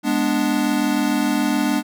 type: chord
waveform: square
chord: G# diminished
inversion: none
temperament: equal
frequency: 207.7 / 246.9 / 293.7 Hz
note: G#3 / B3 / D4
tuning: 0 / 0 / 0 cents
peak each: -24 / -23 / -21 dBFS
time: 0.03-1.83 s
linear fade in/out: 50 ms
effects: none